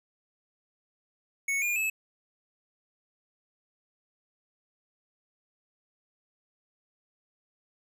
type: tone with pitch steps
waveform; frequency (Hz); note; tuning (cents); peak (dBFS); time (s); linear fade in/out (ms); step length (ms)
square; 2212 / 2420 / 2601; C#7 / D#7 / E7; -4 / -49 / -24; -27; 1.48-1.9; 5; 140
effects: none